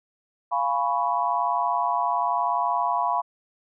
sine chord, C# dominant seventh, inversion first, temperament equal, 698.5 / 830.6 / 987.8 / 1108.7 Hz, E#5 / G#5 / B5 / C#6, 0 / 0 / 0 / 0 cents, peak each -27 / -29 / -24 / -29 dBFS, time 0.51-3.22 s, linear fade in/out 20 ms, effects none

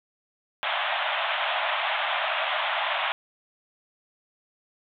pink band-pass noise, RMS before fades -27 dBFS, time 0.63-3.12 s, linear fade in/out 0 ms, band 600 to 3600 Hz, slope 96 dB/octave, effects none

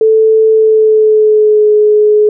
sine tone with pitch glide, 440 to 422.6 Hz, A4 to G#4, 0 to +30 cents, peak -4 dBFS, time 0.01-2.29 s, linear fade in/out 2 ms, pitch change -70 cents, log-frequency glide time 0.51-1.7 s, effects none

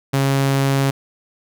sawtooth tone, 136.9 Hz, C#3, 21 cents flat, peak -11 dBFS, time 0.13-0.91 s, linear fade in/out 10 ms, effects none

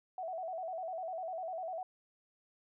sine tone with vibrato, 698.5 Hz, F5, in tune, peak -37 dBFS, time 0.18-1.83 s, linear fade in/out 2 ms, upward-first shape square, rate 10 Hz, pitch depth 110 cents each way, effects none

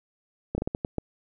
slowing click train, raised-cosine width 2 ms, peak -14 dBFS, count 7, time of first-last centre 0.55-0.983 s, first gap 30 ms, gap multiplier 1.35, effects none

